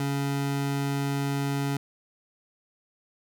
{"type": "tone", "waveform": "25% pulse", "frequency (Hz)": 140, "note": "C#3", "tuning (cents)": 18, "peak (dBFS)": -22, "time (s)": [0, 1.77], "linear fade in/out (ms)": 2, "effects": []}